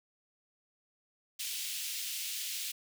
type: high-pass noise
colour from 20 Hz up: pink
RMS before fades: -38 dBFS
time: 1.39-2.72 s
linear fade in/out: 10 ms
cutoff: 2700 Hz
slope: 24 dB/octave
effects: none